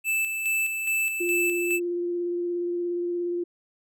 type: tone with tremolo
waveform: square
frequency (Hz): 2637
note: E7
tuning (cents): 0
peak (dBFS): -23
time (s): 0.04-1.8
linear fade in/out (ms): 50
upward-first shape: square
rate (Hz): 2.4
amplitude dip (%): 45
type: tone with vibrato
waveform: sine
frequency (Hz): 349.2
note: F4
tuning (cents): 0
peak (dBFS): -25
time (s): 1.2-3.44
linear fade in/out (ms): 10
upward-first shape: sine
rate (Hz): 17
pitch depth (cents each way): 13
effects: none